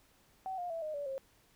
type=tone with pitch steps; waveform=sine; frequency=759 / 708.2 / 660.7 / 616.5 / 575.2 / 536.7 Hz; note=F#5 / F5 / E5 / D#5 / D5 / C5; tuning=+44 / +24 / +4 / -16 / -36 / +44 cents; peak=-36 dBFS; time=0.46-1.18 s; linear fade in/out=0 ms; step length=120 ms; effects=pink hiss -67 dBFS RMS until 1.55 s